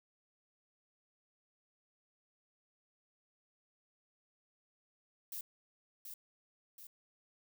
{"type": "noise with echo", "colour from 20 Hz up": "violet", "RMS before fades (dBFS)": -43, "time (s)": [5.32, 5.41], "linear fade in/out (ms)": 2, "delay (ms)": 730, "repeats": 2, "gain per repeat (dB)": -5, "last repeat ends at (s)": 6.87, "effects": []}